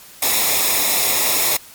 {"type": "noise with comb filter", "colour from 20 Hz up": "white", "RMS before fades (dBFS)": -17, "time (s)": [0.22, 1.57], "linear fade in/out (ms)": 5, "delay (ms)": 0.66, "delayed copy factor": -0.65, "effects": ["white hiss -42 dBFS RMS until 1.74 s", "MP3 96 kbps"]}